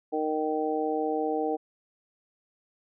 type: harmonic tone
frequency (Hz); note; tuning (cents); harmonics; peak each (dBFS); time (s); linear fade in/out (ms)
154.9; D#3; -7; 2 / 3 / 4 / 5; -31 / -29 / -35 / -31; 0.12-1.57; 20
effects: none